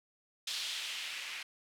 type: noise with low-pass filter sweep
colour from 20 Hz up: violet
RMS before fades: -40 dBFS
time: 0.47-1.43 s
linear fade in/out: 5 ms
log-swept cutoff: 3700 to 2300 Hz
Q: 2
effects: none